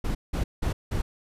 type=noise bursts; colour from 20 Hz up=brown; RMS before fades=-26 dBFS; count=4; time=0.04-1.02 s; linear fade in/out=10 ms; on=110 ms; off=180 ms; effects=resampled to 32000 Hz